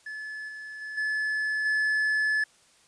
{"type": "tone with level steps", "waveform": "triangle", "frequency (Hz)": 1725, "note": "A6", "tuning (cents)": -35, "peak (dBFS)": [-33, -36, -33, -24, -21], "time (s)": [0.06, 2.44], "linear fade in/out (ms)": 5, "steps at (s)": [0.48, 0.81, 0.97, 1.65], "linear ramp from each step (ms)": 10, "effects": ["white hiss -60 dBFS RMS until 2.87 s", "resampled to 22050 Hz"]}